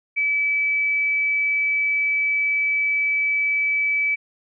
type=tone; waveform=sine; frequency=2299 Hz; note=D7; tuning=37 cents flat; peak=-18 dBFS; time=0.16-4.16 s; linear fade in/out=20 ms; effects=none